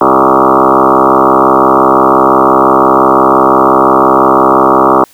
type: tone with frequency modulation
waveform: sine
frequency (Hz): 770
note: G5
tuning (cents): -31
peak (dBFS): -3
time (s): 0.01-5.04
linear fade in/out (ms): 2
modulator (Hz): 65.8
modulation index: 7.6
effects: white hiss -43 dBFS RMS until 5.13 s